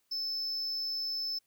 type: tone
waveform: triangle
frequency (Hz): 5260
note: E8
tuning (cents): -5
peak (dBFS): -31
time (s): 0.11-1.39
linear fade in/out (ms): 10
effects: white hiss -75 dBFS RMS until 1.46 s